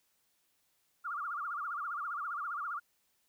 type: tone with vibrato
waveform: sine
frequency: 1274 Hz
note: D#6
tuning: 41 cents sharp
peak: -35 dBFS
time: 1.04-2.8 s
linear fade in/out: 20 ms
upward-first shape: sine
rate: 15 Hz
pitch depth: 200 cents each way
effects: white hiss -75 dBFS RMS until 3.28 s